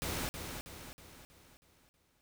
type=noise with echo; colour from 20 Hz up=pink; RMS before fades=-37 dBFS; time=0.02-0.29 s; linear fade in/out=0 ms; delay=320 ms; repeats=6; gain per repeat=-6 dB; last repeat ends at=2.21 s; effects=none